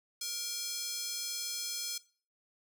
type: tone with high-pass filter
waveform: square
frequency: 470.8 Hz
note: A#4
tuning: 17 cents sharp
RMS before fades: -38 dBFS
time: 0.21-1.98 s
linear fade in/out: 5 ms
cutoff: 4900 Hz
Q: 1.7
effects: noise-tail reverb RT60 0.4 s tail -20 dB re dry